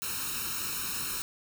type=noise with comb filter; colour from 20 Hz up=white; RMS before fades=-34 dBFS; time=0.02-1.22 s; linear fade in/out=0 ms; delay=0.74 ms; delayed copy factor=+1; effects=none